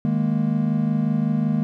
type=chord; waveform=triangle; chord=D# suspended fourth; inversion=none; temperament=equal; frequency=155.56 / 207.7 / 233.1 Hz; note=D#3 / G#3 / A#3; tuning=0 / 0 / 0 cents; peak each=-21 dBFS; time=0.05-1.63 s; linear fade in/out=0 ms; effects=none